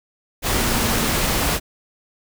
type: tone in noise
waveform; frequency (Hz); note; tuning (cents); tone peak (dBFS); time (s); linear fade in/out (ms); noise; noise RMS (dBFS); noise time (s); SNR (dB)
sine; 230.3; A#3; -21; -27; 0.57-1.13; 50; pink; -20; 0.42-1.6; -10
effects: none